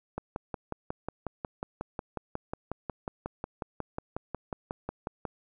click train, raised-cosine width 1 ms, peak -19 dBFS, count 29, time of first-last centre 0.18-5.252 s, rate 5.52 Hz, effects none

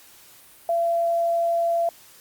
sine tone, 678 Hz, E5, 49 cents sharp, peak -19 dBFS, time 0.69-1.89 s, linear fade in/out 2 ms, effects white hiss -50 dBFS RMS until 2.2 s + Opus 48 kbps

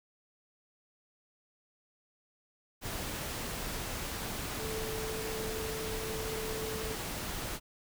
sine tone in noise, 440 Hz, A4, in tune, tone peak -38 dBFS, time 4.57-6.97 s, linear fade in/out 50 ms, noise pink, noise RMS -38 dBFS, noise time 2.81-7.6 s, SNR -3 dB, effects none

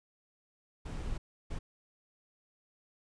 brown noise bursts at uneven times, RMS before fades -37 dBFS, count 2, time 0.85-1.18 / 1.5-1.59 s, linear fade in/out 10 ms, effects resampled to 22050 Hz

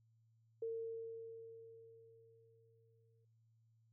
sine tone with exponential decay, 454.4 Hz, A#4, 44 cents flat, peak -38 dBFS, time 0.62-3.25 s, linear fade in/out 5 ms, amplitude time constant 570 ms, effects noise-tail reverb RT60 1.0 s tail -23 dB re dry + added 113 Hz sine -70 dBFS peak until 3.92 s

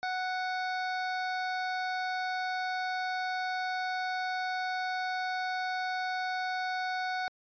25% pulse tone, 740 Hz, F#5, in tune, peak -27 dBFS, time 0.03-7.28 s, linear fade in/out 0 ms, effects resampled to 11025 Hz

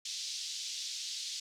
pink band-pass noise, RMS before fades -40 dBFS, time 0.05-1.4 s, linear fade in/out 5 ms, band 3700 to 6300 Hz, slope 24 dB/octave, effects none

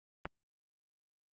click, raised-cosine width 0.5 ms, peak -21 dBFS, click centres 0.255 s, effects Opus 24 kbps

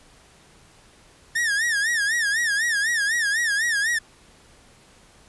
45% pulse tone with vibrato, 1760 Hz, A6, in tune, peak -20 dBFS, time 1.35-3.99 s, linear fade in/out 10 ms, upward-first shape sine, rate 4 Hz, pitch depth 150 cents each way, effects pink hiss -53 dBFS RMS until 5.28 s + resampled to 24000 Hz

